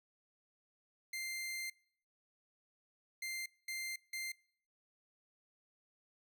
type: tone bursts at uneven times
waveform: sawtooth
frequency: 2093 Hz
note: C7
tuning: in tune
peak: -36 dBFS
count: 4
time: 1.13-1.7 / 3.22-3.46 / 3.68-3.96 / 4.13-4.32 s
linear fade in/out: 5 ms
effects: noise-tail reverb RT60 0.6 s tail -26 dB re dry